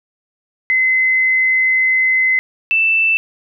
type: tone pair in turn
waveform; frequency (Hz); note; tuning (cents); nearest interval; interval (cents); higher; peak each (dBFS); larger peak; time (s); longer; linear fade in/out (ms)
sine; 2047 / 2655; C7 / E7; -38 / +12; perfect fourth; 450; second; -11; neither; 0.7-2.39 / 2.71-3.17; first; 0
effects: none